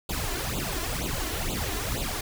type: noise with flanger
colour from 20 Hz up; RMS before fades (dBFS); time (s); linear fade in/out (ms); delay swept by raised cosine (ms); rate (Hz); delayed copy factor
pink; -30; 0.09-2.21; 5; 0.26 to 2.96; 2.1; +0.9
effects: none